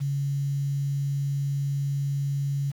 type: tone with quantisation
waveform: sine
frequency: 140 Hz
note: C#3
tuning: 18 cents sharp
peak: -24 dBFS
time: 0-2.72 s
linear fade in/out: 20 ms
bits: 8
effects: none